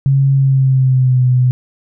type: tone with pitch glide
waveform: sine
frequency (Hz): 136.8 to 126.17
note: C#3 to B2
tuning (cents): -23 to +37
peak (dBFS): -8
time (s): 0.06-1.51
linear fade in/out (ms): 0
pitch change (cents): -140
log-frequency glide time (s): 0.33-1.25
effects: none